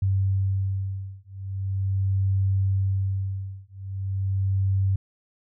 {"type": "beating tone pair", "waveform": "sine", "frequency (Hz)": [96.5, 96.91], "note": ["G2", "G2"], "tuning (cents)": [-27, -19], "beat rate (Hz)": 0.41, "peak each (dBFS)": -25, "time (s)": [0.02, 4.96], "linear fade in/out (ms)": 5, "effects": []}